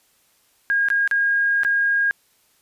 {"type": "tone with dropouts", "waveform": "sine", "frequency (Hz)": 1627, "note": "G#6", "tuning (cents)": -36, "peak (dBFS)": -16, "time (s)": [0.7, 2.11], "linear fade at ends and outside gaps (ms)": 0, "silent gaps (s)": [[0.886, 0.902], [1.076, 1.112], [1.634, 1.649]], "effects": ["white hiss -61 dBFS RMS until 2.61 s", "resampled to 32000 Hz"]}